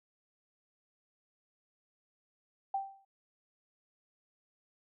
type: tone with exponential decay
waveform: sine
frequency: 782 Hz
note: G5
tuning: 4 cents flat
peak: -28 dBFS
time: 2.74-3.05 s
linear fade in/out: 5 ms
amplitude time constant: 67 ms
effects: none